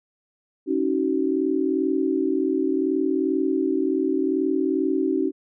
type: tone cluster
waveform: sine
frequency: 275.2 / 315.9 / 377.9 Hz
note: C#4 / D#4 / F#4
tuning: -12 / +26 / +37 cents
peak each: -24 dBFS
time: 0.66-5.32 s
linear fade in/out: 50 ms
effects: none